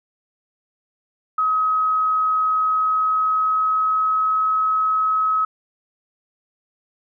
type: tone with pitch glide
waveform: sine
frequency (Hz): 1271 to 1280.6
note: D#6 to D#6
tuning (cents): +36 to +49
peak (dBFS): -16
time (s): 1.38-5.45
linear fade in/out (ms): 5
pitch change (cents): +13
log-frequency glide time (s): 2.55-4.48
effects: none